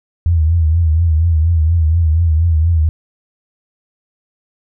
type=tone with vibrato; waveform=sine; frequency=81.5 Hz; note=E2; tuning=19 cents flat; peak=-9 dBFS; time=0.26-2.89 s; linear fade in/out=0 ms; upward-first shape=triangle; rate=4.2 Hz; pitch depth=110 cents each way; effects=none